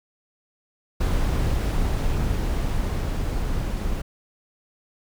brown noise with level ramp, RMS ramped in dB -21 to -26 dBFS, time 1-4.02 s, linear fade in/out 10 ms, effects none

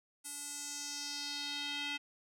square tone with band-pass filter sweep, 288.2 Hz, D4, 33 cents flat, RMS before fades -41 dBFS, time 0.24-1.98 s, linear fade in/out 20 ms, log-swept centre 9600 to 2800 Hz, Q 2.6, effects none

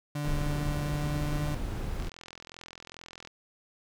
35% pulse tone with pitch glide, 146.83 to 148.11 Hz, D3 to D3, 0 to +15 cents, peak -29 dBFS, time 0.15-1.55 s, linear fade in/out 5 ms, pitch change +15 cents, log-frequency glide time 0.71-1.41 s
brown noise, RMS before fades -33 dBFS, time 0.24-2.09 s, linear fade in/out 5 ms
click train, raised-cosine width 0.2 ms, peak -27 dBFS, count 55, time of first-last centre 2-3.274 s, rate 42.4 Hz
effects none

